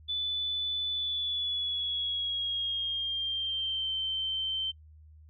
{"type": "tone with pitch glide", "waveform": "sine", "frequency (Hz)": [3488, 3107], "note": ["A7", "G7"], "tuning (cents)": [-16, -16], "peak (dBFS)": -29, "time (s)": [0.08, 4.72], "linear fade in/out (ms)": 20, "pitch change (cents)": -200, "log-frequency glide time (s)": [0.92, 3.92], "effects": ["noise-tail reverb RT60 0.1 s tail -26 dB re dry", "added 77 Hz sine -51 dBFS peak until 5.29 s"]}